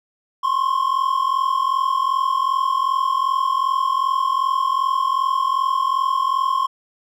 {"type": "tone pair together", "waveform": "triangle", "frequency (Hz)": [1044, 1086.6], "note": ["C6", "C#6"], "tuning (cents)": [-4, -35], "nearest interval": "minor second", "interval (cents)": 69, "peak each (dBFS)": -18, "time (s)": [0.43, 6.67], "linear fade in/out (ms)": 10, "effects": []}